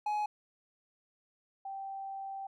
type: tone pair in turn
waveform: triangle / sine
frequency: 840 / 780.2 Hz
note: G#5 / G5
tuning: +19 / -8 cents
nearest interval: minor second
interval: 127 cents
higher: first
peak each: -28 / -38 dBFS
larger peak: first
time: 0.06-0.26 / 1.65-2.47 s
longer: second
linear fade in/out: 5 ms
effects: none